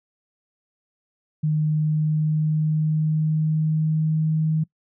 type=tone with pitch glide; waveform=sine; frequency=153.6 to 157.19 Hz; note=D#3 to D#3; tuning=-22 to +18 cents; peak=-18 dBFS; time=1.43-4.64 s; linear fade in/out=10 ms; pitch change=+40 cents; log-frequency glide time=1.65-4.4 s; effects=noise-tail reverb RT60 0.1 s tail -23 dB re dry